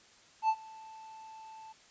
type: tone with ADSR envelope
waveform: triangle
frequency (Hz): 880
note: A5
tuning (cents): 0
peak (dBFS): -21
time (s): 0.42-1.73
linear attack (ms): 68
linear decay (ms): 61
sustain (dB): -24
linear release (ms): 14
effects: white hiss -60 dBFS RMS until 1.9 s + resampled to 16000 Hz